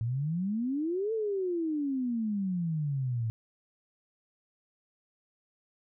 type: exponential two-way sweep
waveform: sine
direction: up then down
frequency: 110 to 453.4 to 110 Hz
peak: -28 dBFS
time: 0.01-3.3 s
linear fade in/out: 0 ms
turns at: 1.13 s
effects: none